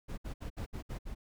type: noise bursts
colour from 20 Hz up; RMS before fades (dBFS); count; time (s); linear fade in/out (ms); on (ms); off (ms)
brown; -39; 7; 0.08-1.15; 20; 98; 64
effects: none